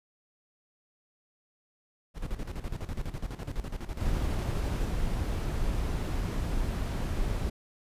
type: noise with tremolo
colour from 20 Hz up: brown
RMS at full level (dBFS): -33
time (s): 2.14-4.91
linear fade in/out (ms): 50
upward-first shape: square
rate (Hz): 12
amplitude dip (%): 70
type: noise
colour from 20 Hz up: brown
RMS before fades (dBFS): -30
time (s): 4-7.5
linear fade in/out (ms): 10
effects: resampled to 32000 Hz